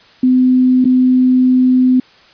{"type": "tone with dropouts", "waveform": "sine", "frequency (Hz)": 254.7, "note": "C4", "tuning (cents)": -46, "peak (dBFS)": -7, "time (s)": [0.23, 2], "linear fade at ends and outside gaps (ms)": 5, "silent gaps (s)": [0.845, 0.853], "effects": ["white hiss -45 dBFS RMS until 2.33 s", "resampled to 11025 Hz"]}